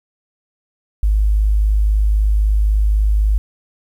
sine tone, 51.91 Hz, G#1, in tune, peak -11 dBFS, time 1.03-3.38 s, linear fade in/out 0 ms, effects 8-bit

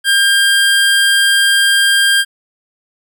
25% pulse tone, 1600 Hz, G6, 35 cents sharp, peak -5 dBFS, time 0.04-2.25 s, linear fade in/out 50 ms, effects none

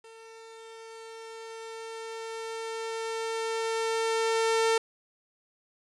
sawtooth tone with level ramp, 450.7 Hz, A4, 42 cents sharp, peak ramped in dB -44 to -18 dBFS, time 0.04-4.78 s, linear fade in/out 5 ms, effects resampled to 22050 Hz + 10-bit

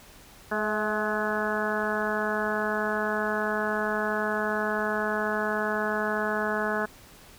harmonic tone with a mistuned harmonic, 212.2 Hz, G#3, 38 cents sharp, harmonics 1 / 2 / 3 / 4 / 5 / 6 / 7 / 8, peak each -33 / -32 / -32 / -35 / -35 / -36 / -32 / -34 dBFS, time 0.51-6.86 s, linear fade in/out 10 ms, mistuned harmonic 3, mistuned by +29 cents, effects pink hiss -51 dBFS RMS until 7.38 s

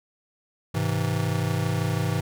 square chord, Ab augmented, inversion none, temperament just, 103.83 / 129.78 / 162.23 Hz, Ab2 / C3 / E3, 0 / -14 / -27 cents, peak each -28 / -29 / -28 dBFS, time 0.74-2.21 s, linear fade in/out 10 ms, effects none

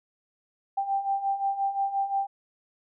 sine beating tone pair, 784 / 789.7 Hz, G5 / G5, 0 / +13 cents, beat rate 5.7 Hz, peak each -31 / -26 dBFS, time 0.77-2.27 s, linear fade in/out 10 ms, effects none

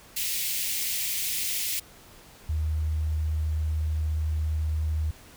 white high-pass noise, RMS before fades -29 dBFS, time 0.16-1.8 s, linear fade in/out 10 ms, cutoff 2000 Hz, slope 48 dB/octave
sine tone, 77.78 Hz, D#2, in tune, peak -24 dBFS, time 2.49-5.11 s, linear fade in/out 5 ms
effects pink hiss -51 dBFS RMS until 5.36 s

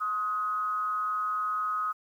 sine tone with frequency modulation, 1261 Hz, D#6, 23 cents sharp, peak -27 dBFS, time 0-1.93 s, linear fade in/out 20 ms, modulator 202 Hz, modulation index 0.37, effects 10-bit

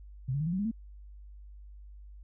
sine tone with pitch steps, 129.2 / 141.71 / 155.43 / 170.48 / 186.99 / 205.1 / 225 Hz, C3 / C#3 / D#3 / F3 / F#3 / G#3 / A3, -21 / +39 / -1 / -41 / +19 / -21 / +39 cents, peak -28 dBFS, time 0.28-0.714 s, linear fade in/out 10 ms, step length 62 ms, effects added 50 Hz sine -46 dBFS peak until 2.23 s

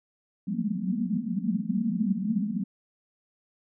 pink band-pass noise, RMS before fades -28 dBFS, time 0.47-2.64 s, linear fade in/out 10 ms, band 180 to 240 Hz, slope 96 dB/octave, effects none

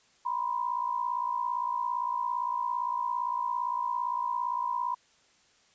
sine tone pair together, 968 / 1025.6 Hz, B5 / C6, -35 / -35 cents, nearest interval minor second, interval 100 cents, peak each -30 / -32 dBFS, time 0.25-4.95 s, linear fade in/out 10 ms, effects white hiss -64 dBFS RMS until 5.74 s + resampled to 16000 Hz

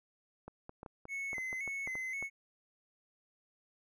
clicks, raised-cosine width 1 ms, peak -32 dBFS, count 12, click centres 0.48 / 0.694 / 0.831 / 0.862 / 1.054 / 1.331 / 1.382 / 1.529 / 1.677 / 1.875 / 1.954 / 2.226 s
triangle tone with vibrato, 2125 Hz, C7, 26 cents sharp, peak -35 dBFS, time 1.08-2.3 s, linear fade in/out 50 ms, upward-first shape square, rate 1.9 Hz, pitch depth 62 cents each way
effects none

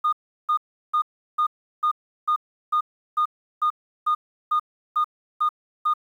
sine tone bursts, 1224 Hz, D#6, 29 cents flat, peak -16 dBFS, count 14, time 0.04-5.938 s, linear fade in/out 10 ms, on 87 ms, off 360 ms, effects tanh soft clip ceiling -15 dBFS + 9-bit

